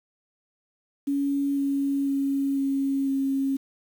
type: tone with pitch steps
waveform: sine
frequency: 280.3 / 278 / 275.8 / 273.6 / 271.4 Hz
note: C#4 / C#4 / C#4 / C#4 / C#4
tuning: +19 / +5 / -9 / -23 / -36 cents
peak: -22 dBFS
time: 1.07-3.57 s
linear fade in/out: 10 ms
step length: 500 ms
effects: 8-bit